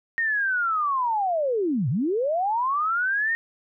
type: linear two-way sweep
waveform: sine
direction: down then up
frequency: 1864.7 to 110 to 1864.7 Hz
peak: -21 dBFS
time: 0.18-3.35 s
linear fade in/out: 0 ms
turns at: 1.89 s
effects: none